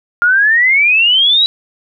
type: exponential sweep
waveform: sine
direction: up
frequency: 1396.9 to 3951 Hz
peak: -7 dBFS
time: 0.22-1.46 s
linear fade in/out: 0 ms
effects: none